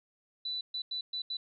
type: tone bursts at uneven times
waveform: sine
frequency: 3978 Hz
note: B7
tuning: 12 cents sharp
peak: -33 dBFS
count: 5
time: 0.45-0.61 / 0.74-0.82 / 0.91-1.01 / 1.13-1.22 / 1.3-1.37 s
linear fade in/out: 5 ms
effects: none